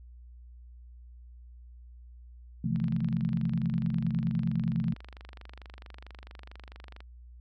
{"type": "chord", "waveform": "sine", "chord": "F major seventh", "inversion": "second", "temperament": "equal", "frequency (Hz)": [130.81, 164.81, 174.61, 220], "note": ["C3", "E3", "F3", "A3"], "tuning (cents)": [0, 0, 0, 0], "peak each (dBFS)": -32, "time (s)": [2.64, 4.94], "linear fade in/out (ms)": 5}
{"type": "click train", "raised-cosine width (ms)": 0.3, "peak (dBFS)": -31, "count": 105, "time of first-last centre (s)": [2.76, 7.005], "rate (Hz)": 24.5}
{"effects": ["added 60 Hz sine -47 dBFS peak until 7.4 s"]}